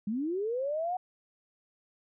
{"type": "linear sweep", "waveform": "sine", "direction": "up", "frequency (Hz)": [196, 746], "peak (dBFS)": -29, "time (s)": [0.07, 0.97], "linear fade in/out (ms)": 5, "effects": []}